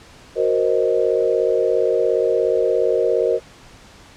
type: chord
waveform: sine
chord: C half-diminished seventh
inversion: second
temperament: equal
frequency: 370 / 466.2 / 523.3 / 622.3 Hz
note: Gb4 / Bb4 / C5 / Eb5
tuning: 0 / 0 / 0 / 0 cents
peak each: -22 / -18 / -21 / -23 dBFS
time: 0.35-3.4 s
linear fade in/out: 50 ms
effects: pink hiss -45 dBFS RMS until 4.16 s + low-pass 7000 Hz 12 dB/octave